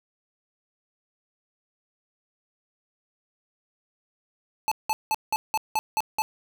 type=tone bursts; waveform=square; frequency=870 Hz; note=A5; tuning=20 cents flat; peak=-22 dBFS; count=8; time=4.68-6.22 s; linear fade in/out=0 ms; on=35 ms; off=180 ms; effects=none